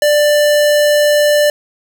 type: tone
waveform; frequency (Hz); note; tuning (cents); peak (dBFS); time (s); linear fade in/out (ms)
square; 591; D5; +11; -9; 0.02-1.5; 2
effects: none